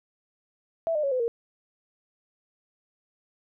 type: tone with pitch steps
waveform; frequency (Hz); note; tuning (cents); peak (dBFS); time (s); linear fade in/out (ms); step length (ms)
sine; 659.3 / 604.6 / 554.4 / 508.4 / 466.2; E5 / D#5 / C#5 / C5 / A#4; 0 / -50 / 0 / -50 / 0; -23; 0.87-1.28; 0; 82
effects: none